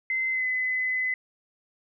sine tone with pitch glide, 2062 to 2022 Hz, C7 to B6, -26 to +40 cents, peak -24 dBFS, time 0.1-1.14 s, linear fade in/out 2 ms, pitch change -34 cents, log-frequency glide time 0.31-0.46 s, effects none

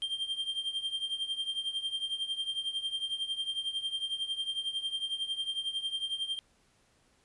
triangle tone with tremolo, 3176 Hz, G7, 22 cents sharp, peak -27 dBFS, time 0.02-6.39 s, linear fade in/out 0 ms, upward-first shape triangle, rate 11 Hz, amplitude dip 85%, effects pink hiss -68 dBFS RMS until 7.24 s + resampled to 24000 Hz

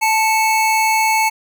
square tone pair together, 879 / 2215 Hz, A5 / C#7, -2 / -2 cents, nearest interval octave + major third, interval 1600 cents, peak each -15 / -19 dBFS, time 0.01-1.3 s, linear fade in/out 20 ms, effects none

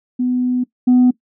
sine tone pair in turn, 249.7 / 249.7 Hz, B3 / B3, +19 / +19 cents, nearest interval unison, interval 0 cents, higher neither, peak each -14 / -6 dBFS, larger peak second, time 0.19-0.64 / 0.87-1.11 s, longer first, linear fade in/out 10 ms, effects noise-tail reverb RT60 0.1 s tail -19 dB re dry + tanh soft clip ceiling -6 dBFS

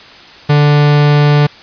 45% pulse tone, 146.83 Hz, D3, in tune, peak -6 dBFS, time 0.49-1.47 s, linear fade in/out 10 ms, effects white hiss -36 dBFS RMS until 1.62 s + resampled to 11025 Hz

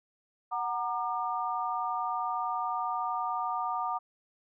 sine chord, Gb augmented, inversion none, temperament equal with one note detuned, 740 / 932.3 / 1201.4 Hz, Gb5 / Bb5 / D6, 0 / 0 / +39 cents, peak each -34 / -34 / -33 dBFS, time 0.51-3.99 s, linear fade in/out 20 ms, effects none

